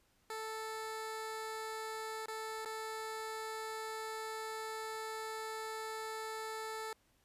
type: tone with dropouts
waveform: 15% pulse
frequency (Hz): 440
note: A4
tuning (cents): 0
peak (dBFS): -34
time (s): 0.3-6.93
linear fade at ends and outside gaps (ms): 2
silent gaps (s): 2.259-2.282 / 2.649-2.657
effects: pink hiss -73 dBFS RMS until 7.24 s + resampled to 32000 Hz